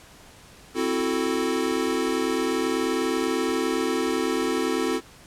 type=chord; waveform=square; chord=F# half-diminished seventh; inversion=second; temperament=equal; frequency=261.6 / 329.6 / 370 / 440 Hz; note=C4 / E4 / F#4 / A4; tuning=0 / 0 / 0 / 0 cents; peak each=-29 dBFS; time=0.74-5.01 s; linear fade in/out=50 ms; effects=pink hiss -49 dBFS RMS until 5.26 s + low-pass 11000 Hz 12 dB/octave